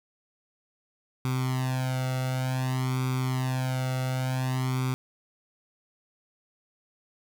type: tone with flanger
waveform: sawtooth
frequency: 129.2 Hz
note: C3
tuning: 21 cents flat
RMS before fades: -28 dBFS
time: 1.25-4.94 s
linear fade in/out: 0 ms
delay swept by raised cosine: 0.85 to 1.45 ms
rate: 0.55 Hz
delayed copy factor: +0.95
effects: none